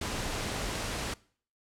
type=noise; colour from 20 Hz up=pink; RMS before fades=-34 dBFS; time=0.01-1.14 s; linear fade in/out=5 ms; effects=noise-tail reverb RT60 0.5 s tail -22 dB re dry + low-pass 9000 Hz 12 dB/octave